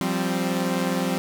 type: chord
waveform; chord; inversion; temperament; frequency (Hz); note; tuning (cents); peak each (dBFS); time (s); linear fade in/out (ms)
sawtooth; F suspended second; none; equal with one note detuned; 174.61 / 194.31 / 261.6; F3 / G3 / C4; 0 / -15 / 0; -23; 0.01-1.18; 0
effects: none